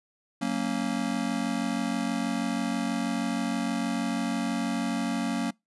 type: chord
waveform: square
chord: F# major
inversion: none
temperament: just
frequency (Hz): 185 / 231.2 / 277.5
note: F#3 / A#3 / C#4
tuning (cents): 0 / -14 / +2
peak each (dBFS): -34 / -30 / -32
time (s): 0.41-5.51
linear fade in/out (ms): 10
effects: noise-tail reverb RT60 0.2 s tail -26 dB re dry + resampled to 24000 Hz